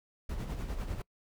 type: noise with tremolo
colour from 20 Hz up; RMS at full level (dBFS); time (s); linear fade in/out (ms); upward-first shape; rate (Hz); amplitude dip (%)
brown; -34; 0.29-1.02; 5; sine; 10; 55
effects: noise-tail reverb RT60 0.1 s tail -25 dB re dry